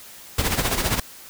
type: noise with tremolo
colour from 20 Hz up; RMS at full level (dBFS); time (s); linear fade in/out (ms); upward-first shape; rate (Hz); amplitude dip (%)
pink; -20; 0.38-1; 5; sine; 15; 65
effects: white hiss -43 dBFS RMS until 1.29 s